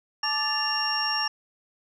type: tone cluster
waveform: sine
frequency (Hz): 863 / 1180 / 1760 / 2792 / 5540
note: A5 / D6 / A6 / F7 / F8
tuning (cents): -34 / +8 / 0 / -1 / -15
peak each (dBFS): -31 / -32 / -31 / -32 / -26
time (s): 0.23-1.28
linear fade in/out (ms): 5
effects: tanh soft clip ceiling -15 dBFS